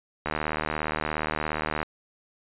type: click train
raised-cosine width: 0.5 ms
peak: -12 dBFS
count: 122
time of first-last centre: 0.26-1.829 s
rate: 77.1 Hz
effects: resampled to 8000 Hz